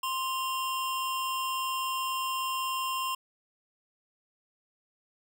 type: tone pair together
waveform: square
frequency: 1046.5 / 2791 Hz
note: C6 / F7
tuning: 0 / -2 cents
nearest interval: octave + perfect fourth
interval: 1698 cents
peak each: -31 / -37 dBFS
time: 0.03-3.15 s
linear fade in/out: 5 ms
effects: none